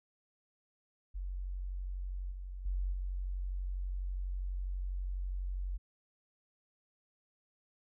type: tone with level steps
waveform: sine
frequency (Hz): 46.09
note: F#1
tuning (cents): -6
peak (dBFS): -36 / -40 / -31 / -34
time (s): 1.14-5.78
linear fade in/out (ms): 20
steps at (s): 2.31 / 2.65 / 2.92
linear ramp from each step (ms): 10
effects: none